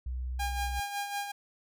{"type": "tone", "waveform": "sine", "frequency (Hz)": 62.8, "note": "B1", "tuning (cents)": 30, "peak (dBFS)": -32, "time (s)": [0.06, 0.8], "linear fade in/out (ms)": 5}
{"type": "tone with tremolo", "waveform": "sawtooth", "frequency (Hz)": 809, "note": "G#5", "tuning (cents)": -46, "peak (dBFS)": -27, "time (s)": [0.39, 1.32], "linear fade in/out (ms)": 10, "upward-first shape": "sine", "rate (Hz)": 5.4, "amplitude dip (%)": 55}
{"effects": []}